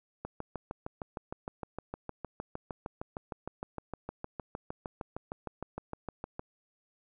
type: click train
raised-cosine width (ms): 1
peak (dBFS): -23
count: 41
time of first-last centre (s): 0.25-6.394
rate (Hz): 6.51
effects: none

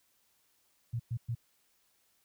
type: tone bursts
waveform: sine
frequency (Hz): 117.4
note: A#2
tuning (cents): +13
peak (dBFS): -31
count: 3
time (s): 0.93-1.351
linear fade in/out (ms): 10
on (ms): 67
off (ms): 110
effects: white hiss -72 dBFS RMS until 2.24 s

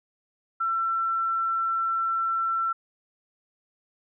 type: tone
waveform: sine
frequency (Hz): 1345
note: E6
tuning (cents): +34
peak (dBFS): -23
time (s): 0.6-2.73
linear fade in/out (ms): 10
effects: none

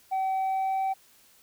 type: tone with pitch glide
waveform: sine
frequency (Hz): 764 to 769.3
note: G5 to G5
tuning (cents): -45 to -33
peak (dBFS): -22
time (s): 0.11-0.94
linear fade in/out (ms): 20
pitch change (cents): +12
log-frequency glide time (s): 0.33-0.83
effects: tanh soft clip ceiling -24 dBFS + white hiss -59 dBFS RMS until 1.42 s

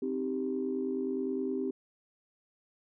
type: chord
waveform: sine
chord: C minor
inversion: none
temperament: equal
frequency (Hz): 261.6 / 311.1 / 392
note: C4 / Eb4 / G4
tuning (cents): 0 / 0 / 0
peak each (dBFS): -33 / -38 / -33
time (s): 0.02-1.71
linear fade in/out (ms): 5
effects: tanh soft clip ceiling -21 dBFS

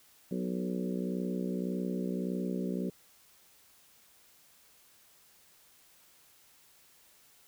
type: harmonic tone with a mistuned harmonic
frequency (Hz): 61.74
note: B1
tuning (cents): 0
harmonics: 3 / 4 / 5 / 6 / 7 / 8 / 9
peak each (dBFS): -34 / -37 / -43 / -40 / -43 / -46 / -47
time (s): 0.31-2.9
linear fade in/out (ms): 5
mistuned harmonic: 7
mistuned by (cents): +18
effects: white hiss -62 dBFS RMS until 7.47 s

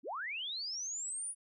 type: linear sweep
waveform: sine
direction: up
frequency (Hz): 200 to 9850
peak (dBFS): -37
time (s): 0.03-1.35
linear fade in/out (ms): 50
effects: none

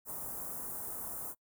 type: band-stop noise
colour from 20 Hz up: white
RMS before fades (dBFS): -41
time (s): 0.05-1.35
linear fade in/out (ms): 50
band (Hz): 1200 to 9000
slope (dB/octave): 24
effects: noise-tail reverb RT60 0.1 s tail -24 dB re dry

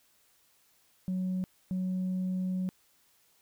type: tone bursts at uneven times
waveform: sine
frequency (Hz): 185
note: F#3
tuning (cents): 0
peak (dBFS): -27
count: 2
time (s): 1.08-1.44 / 1.71-2.69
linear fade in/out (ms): 0
effects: tanh soft clip ceiling -27 dBFS + white hiss -67 dBFS RMS until 3.41 s

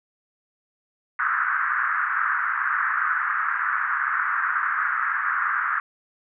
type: band-pass noise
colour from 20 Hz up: pink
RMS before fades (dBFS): -24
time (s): 1.19-5.8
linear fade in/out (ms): 2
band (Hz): 1200 to 1700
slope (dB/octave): 48
effects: none

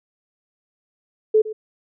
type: tone with echo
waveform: sine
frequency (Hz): 433.1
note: A4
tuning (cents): -27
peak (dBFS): -11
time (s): 1.34-1.42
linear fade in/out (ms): 10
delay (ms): 110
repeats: 1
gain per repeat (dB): -15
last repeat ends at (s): 1.53
effects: none

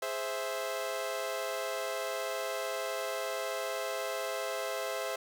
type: chord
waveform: sawtooth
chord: Ab augmented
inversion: none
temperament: equal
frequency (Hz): 415.3 / 523.3 / 659.3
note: Ab4 / C5 / E5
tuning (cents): 0 / 0 / 0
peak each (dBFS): -37 / -33 / -33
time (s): 0.02-5.16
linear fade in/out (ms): 5
effects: none

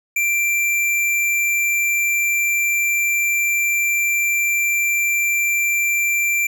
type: tone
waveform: square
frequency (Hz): 2356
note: D7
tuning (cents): +5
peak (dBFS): -17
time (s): 0.16-6.47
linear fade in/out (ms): 5
effects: none

